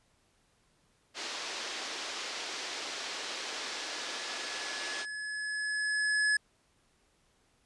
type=band-pass noise; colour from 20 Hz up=white; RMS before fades=-39 dBFS; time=1.14-5.06 s; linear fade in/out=50 ms; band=290 to 5700 Hz; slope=24 dB/octave
type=tone with exponential growth; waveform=square; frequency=1703 Hz; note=G#6; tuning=43 cents sharp; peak=-25 dBFS; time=2.46-6.37 s; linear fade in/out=5 ms; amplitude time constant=850 ms
effects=pink hiss -70 dBFS RMS until 7.65 s + resampled to 24000 Hz